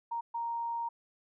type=tone bursts at uneven times; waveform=sine; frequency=932.3 Hz; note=A#5; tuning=in tune; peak=-32 dBFS; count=2; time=0.11-0.21 / 0.34-0.89 s; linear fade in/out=10 ms; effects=none